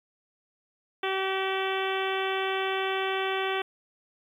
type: harmonic tone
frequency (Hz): 383.3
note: G4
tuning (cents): -39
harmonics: 1 / 2 / 3 / 4 / 5 / 6 / 7 / 8 / 9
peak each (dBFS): -30 / -33 / -35 / -36 / -37 / -38 / -38 / -39 / -40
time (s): 1.03-3.62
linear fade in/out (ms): 5
effects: 10-bit